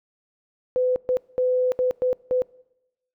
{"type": "tone bursts at uneven times", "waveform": "sine", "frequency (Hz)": 505, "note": "B4", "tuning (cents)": 39, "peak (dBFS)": -18, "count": 6, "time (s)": [[0.76, 0.96], [1.09, 1.17], [1.38, 1.72], [1.79, 1.91], [2.02, 2.13], [2.31, 2.42]], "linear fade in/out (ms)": 0, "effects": ["noise-tail reverb RT60 0.9 s tail -24 dB re dry"]}